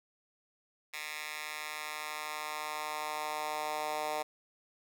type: tone with high-pass filter sweep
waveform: 10% pulse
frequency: 152.2 Hz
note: D#3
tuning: 38 cents flat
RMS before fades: -38 dBFS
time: 0.93-4.23 s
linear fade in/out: 10 ms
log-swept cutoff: 1900 to 670 Hz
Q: 1.6
effects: none